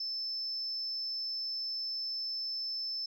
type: tone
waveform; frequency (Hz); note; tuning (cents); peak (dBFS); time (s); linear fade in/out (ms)
sine; 5274; E8; 0; -33; 0-3.06; 5
effects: tanh soft clip ceiling -29 dBFS